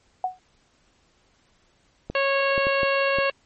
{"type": "tone with exponential decay", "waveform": "sine", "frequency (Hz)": 740, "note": "F#5", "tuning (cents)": 0, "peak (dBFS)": -18, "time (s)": [0.24, 0.39], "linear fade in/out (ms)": 2, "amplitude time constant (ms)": 32}
{"type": "clicks", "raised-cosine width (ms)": 2, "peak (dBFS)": -17, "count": 5, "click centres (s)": [2.1, 2.579, 2.669, 2.832, 3.186]}
{"type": "harmonic tone", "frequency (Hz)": 550, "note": "C#5", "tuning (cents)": -14, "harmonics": [1, 2, 3, 4, 5, 6, 7, 8], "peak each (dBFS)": [-22, -27, -28, -32, -27, -39, -42, -37], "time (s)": [2.15, 3.3], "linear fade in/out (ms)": 2}
{"effects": ["pink hiss -63 dBFS RMS until 3.45 s", "MP3 32 kbps"]}